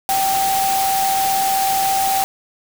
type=tone in noise; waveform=sine; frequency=776 Hz; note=G5; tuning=18 cents flat; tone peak=-16 dBFS; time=0.09-2.24 s; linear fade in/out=0 ms; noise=white; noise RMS=-23 dBFS; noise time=0.09-2.24 s; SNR=+4 dB; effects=none